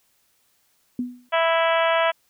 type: tone with exponential decay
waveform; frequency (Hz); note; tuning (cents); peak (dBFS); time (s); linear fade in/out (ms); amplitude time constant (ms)
sine; 246.9; B3; 0; -20; 0.99-1.29; 2; 65
type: harmonic tone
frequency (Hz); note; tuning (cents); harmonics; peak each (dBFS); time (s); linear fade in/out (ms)
329.6; E4; 0; 2 / 3 / 4 / 5 / 6 / 7 / 8 / 9 / 10; -20 / -24 / -26 / -28 / -30 / -31 / -32 / -33 / -34; 1.32-2.12; 20
effects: white hiss -65 dBFS RMS until 2.29 s